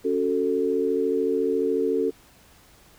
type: chord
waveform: sine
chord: F# minor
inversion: second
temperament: just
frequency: 277.5 / 370 / 444 Hz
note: C#4 / F#4 / A4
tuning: +2 / 0 / +16 cents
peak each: -27 / -26 / -23 dBFS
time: 0.04-2.11 s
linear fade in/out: 20 ms
effects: pink hiss -54 dBFS RMS until 2.98 s